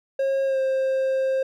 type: tone with pitch glide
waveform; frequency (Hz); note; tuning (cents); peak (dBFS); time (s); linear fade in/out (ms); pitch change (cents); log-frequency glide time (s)
triangle; 541 to 529.9; C#5 to C5; -42 to +22; -18; 0.19-1.43; 5; -36; 0.45-0.59
effects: none